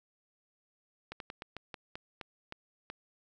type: slowing click train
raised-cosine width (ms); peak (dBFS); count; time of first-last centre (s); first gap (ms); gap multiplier
0.3; -25; 10; 1.12-2.901; 82; 1.21
effects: none